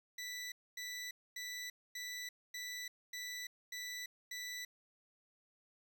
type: tone bursts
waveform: 20% pulse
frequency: 1975.5 Hz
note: B6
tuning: in tune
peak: -37 dBFS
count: 8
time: 0.18-4.65 s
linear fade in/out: 5 ms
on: 340 ms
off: 250 ms
effects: 11-bit